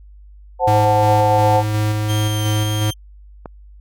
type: chord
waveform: sine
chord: F# diminished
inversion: second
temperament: equal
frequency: 523.3 / 740 / 880 Hz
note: C5 / F#5 / A5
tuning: 0 / 0 / 0 cents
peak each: -17 dBFS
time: 0.59-1.64 s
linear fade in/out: 50 ms
type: tone with tremolo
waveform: square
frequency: 106.4 Hz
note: G#2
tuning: 42 cents sharp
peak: -16 dBFS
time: 0.67-2.91 s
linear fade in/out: 10 ms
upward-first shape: square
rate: 2.8 Hz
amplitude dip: 25%
type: tone with vibrato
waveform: sawtooth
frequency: 3169 Hz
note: G7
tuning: 18 cents sharp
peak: -24 dBFS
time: 2.08-2.94 s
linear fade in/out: 20 ms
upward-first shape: sine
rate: 1.9 Hz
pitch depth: 16 cents each way
type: click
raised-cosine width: 1 ms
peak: -16 dBFS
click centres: 3.458 s
effects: added 50 Hz sine -39 dBFS peak until 3.8 s